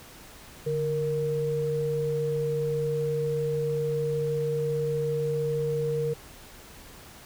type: tone pair together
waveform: sine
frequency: 146.83 / 466.2 Hz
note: D3 / A#4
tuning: 0 / 0 cents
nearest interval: octave + minor sixth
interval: 2000 cents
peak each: -30 / -26 dBFS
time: 0.66-6.14 s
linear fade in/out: 10 ms
effects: pink hiss -48 dBFS RMS until 7.25 s